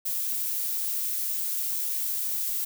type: noise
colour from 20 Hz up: violet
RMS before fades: -29 dBFS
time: 0.05-2.65 s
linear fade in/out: 10 ms
effects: none